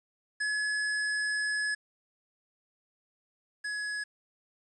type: tone pair in turn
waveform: square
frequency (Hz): 1699 / 1685.3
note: G#6 / G#6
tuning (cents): +39 / +25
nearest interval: unison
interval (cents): 14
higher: first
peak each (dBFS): -29 / -33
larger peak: first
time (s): 0.4-1.75 / 3.64-4.04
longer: first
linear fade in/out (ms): 10
effects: resampled to 24000 Hz + 10-bit